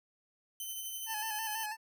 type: tone with tremolo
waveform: 5% pulse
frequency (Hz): 3057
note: G7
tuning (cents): -44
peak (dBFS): -29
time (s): 0.6-1.66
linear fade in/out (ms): 2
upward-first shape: sine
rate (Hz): 12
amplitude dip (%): 30
type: tone with vibrato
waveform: 25% pulse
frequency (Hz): 869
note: A5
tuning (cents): -22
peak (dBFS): -33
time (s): 1.06-1.77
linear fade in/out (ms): 50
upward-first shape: square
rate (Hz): 6.1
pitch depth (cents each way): 41
effects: none